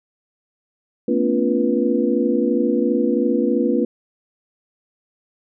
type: tone cluster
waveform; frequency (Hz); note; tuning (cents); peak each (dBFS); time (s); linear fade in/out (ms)
sine; 226.9 / 249.8 / 281.9 / 345.5 / 487; A#3 / B3 / C#4 / F4 / B4; -47 / +20 / +29 / -19 / -24; -22; 1.08-3.85; 5
effects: none